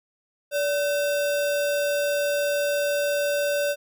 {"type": "tone with sample-and-hold", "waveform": "sine", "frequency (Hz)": 577, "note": "D5", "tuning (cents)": -31, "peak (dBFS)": -21, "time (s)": [0.51, 3.76], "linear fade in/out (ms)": 50, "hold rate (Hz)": 2100, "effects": []}